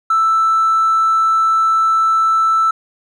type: tone with hard clipping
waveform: sine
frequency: 1322 Hz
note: E6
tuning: 5 cents sharp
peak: -11 dBFS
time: 0.1-2.71 s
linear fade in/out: 5 ms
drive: 1 dB
effects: none